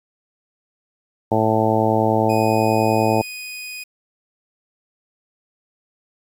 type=harmonic tone; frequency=110 Hz; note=A2; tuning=in tune; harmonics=1 / 2 / 3 / 4 / 5 / 6 / 7 / 8; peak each=-23 / -23 / -23 / -23 / -23 / -23 / -23 / -23 dBFS; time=1.31-3.22 s; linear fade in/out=10 ms
type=tone; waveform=sawtooth; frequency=2489 Hz; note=D#7; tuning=in tune; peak=-27 dBFS; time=2.29-3.84 s; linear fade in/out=10 ms
effects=8-bit